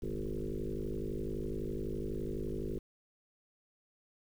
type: tone with frequency modulation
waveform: sine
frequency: 190 Hz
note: F#3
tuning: 46 cents sharp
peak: -34 dBFS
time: 0.02-2.79 s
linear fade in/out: 10 ms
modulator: 51.9 Hz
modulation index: 4.8
effects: 10-bit